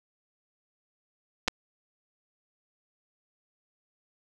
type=clicks; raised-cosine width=0.2 ms; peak=-10 / -6 dBFS; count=2; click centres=1.478 / 1.482 s; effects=none